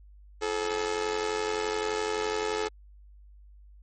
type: tone with amplitude modulation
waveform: sawtooth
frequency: 430 Hz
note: A4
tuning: 40 cents flat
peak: -20 dBFS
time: 0.41-2.69 s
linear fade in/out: 20 ms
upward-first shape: sine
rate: 91.7 Hz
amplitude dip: 80%
effects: added 50 Hz sine -49 dBFS peak until 3.82 s + MP3 32 kbps